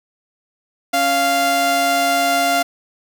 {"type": "tone pair together", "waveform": "sawtooth", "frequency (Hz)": [277.2, 695.3], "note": ["C#4", "F5"], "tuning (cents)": [0, -8], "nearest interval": "octave + major third", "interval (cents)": 1592, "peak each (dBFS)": [-20, -11], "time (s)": [0.93, 2.63], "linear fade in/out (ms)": 10, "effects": []}